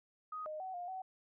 sine tone with pitch steps, 1250 / 616 / 753 / 708 / 754 Hz, D#6 / D#5 / F#5 / F5 / F#5, +8 / -17 / +30 / +23 / +32 cents, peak -40 dBFS, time 0.32-1.02 s, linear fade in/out 5 ms, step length 140 ms, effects none

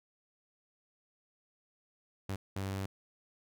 sawtooth tone bursts at uneven times, 97 Hz, G2, 18 cents flat, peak -31 dBFS, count 2, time 2.29-2.36 / 2.56-2.86 s, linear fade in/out 5 ms, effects none

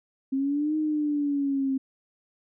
sine exponential two-way sweep, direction up then down, 265 to 311.1 to 265 Hz, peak -23 dBFS, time 0.32-1.78 s, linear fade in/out 10 ms, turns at 0.76 s, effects none

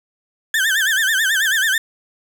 35% pulse tone with vibrato, 1661.2 Hz, G#6, in tune, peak -13 dBFS, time 0.54-1.78 s, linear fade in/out 2 ms, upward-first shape sine, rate 9.2 Hz, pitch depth 160 cents each way, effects none

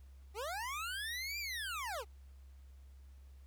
25% pulse linear two-way sweep, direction up then down, 372.2 to 2413 to 372.2 Hz, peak -35 dBFS, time 0.34-2.05 s, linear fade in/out 50 ms, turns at 1.39 s, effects added 67 Hz sine -53 dBFS peak until 3.46 s + pink hiss -73 dBFS RMS until 3.46 s

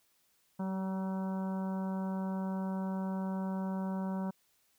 harmonic tone with a mistuned harmonic, 190 Hz, F#3, 46 cents sharp, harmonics 1 / 2 / 3 / 4 / 5 / 6 / 7 / 8, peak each -33 / -48 / -45 / -49 / -45 / -56 / -55 / -57 dBFS, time 0.59-4.31 s, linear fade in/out 10 ms, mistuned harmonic 2, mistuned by +17 cents, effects white hiss -72 dBFS RMS until 4.78 s

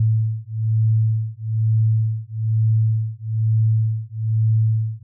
sine beating tone pair, 110 / 111.1 Hz, A2 / A2, 0 / +17 cents, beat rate 1.1 Hz, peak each -19 / -19 dBFS, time 0-5.03 s, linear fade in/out 5 ms, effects none

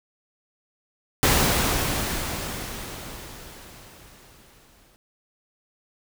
pink noise with exponential decay, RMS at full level -18 dBFS, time 1.23-4.96 s, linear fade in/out 0 ms, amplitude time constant 810 ms, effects none

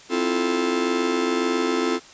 45% pulse chord, F major seventh, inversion second, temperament just, 261.9 / 327.4 / 349.2 / 436.5 Hz, C4 / E4 / F4 / A4, +2 / -12 / 0 / -14 cents, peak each -26 / -29 / -25 / -26 dBFS, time 0.09-2 s, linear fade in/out 50 ms, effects white hiss -46 dBFS RMS until 2.13 s + resampled to 16000 Hz

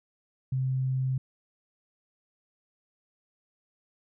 sine tone, 130.81 Hz, C3, in tune, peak -25 dBFS, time 0.52-1.18 s, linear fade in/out 5 ms, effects none

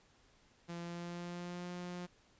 sawtooth tone with pitch glide, 171.2 to 177.54 Hz, F3 to F3, -34 to +29 cents, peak -38 dBFS, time 0.68-2.07 s, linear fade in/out 20 ms, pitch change +63 cents, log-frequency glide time 0.8-1.7 s, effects pink hiss -68 dBFS RMS until 2.39 s + resampled to 16000 Hz

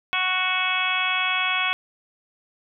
harmonic tone, 370 Hz, F#4, in tune, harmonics 2 / 3 / 4 / 5 / 6 / 7 / 8 / 9, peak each -32 / -28 / -29 / -36 / -27 / -26 / -37 / -28 dBFS, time 0.13-1.73 s, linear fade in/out 0 ms, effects none

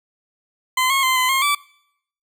20% pulse tone with pitch steps, 1028 / 1086 / 1037 / 1020 / 1071 / 1157 Hz, C6 / C#6 / C6 / C6 / C6 / D6, -31 / -36 / -16 / -44 / +40 / -26 cents, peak -11 dBFS, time 0.77-1.55 s, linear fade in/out 5 ms, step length 130 ms, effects noise-tail reverb RT60 0.7 s tail -23 dB re dry

